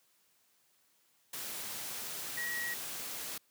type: tone in noise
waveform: sine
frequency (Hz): 1909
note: A#6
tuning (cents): +41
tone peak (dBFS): -35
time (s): 2.37-2.74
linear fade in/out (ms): 5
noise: white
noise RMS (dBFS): -41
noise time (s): 1.33-3.38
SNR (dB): +3
effects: white hiss -71 dBFS RMS until 3.5 s + high-pass 100 Hz 12 dB/octave